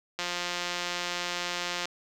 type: click train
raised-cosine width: 0.2 ms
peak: -14 dBFS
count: 294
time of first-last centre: 0.19-1.855 s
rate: 176 Hz
effects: high-pass 200 Hz 12 dB/octave + 8-bit

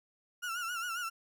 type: tone with vibrato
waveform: 35% pulse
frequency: 1396.9 Hz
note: F6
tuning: in tune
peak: -33 dBFS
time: 0.42-1.1 s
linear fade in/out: 20 ms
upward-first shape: sine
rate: 7.4 Hz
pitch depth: 86 cents each way
effects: none

